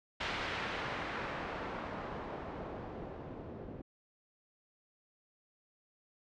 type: noise with low-pass filter sweep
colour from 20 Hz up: white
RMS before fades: -41 dBFS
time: 0.2-3.82 s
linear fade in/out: 10 ms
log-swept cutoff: 2800 to 350 Hz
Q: 0.82
effects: low-pass 5000 Hz 12 dB/octave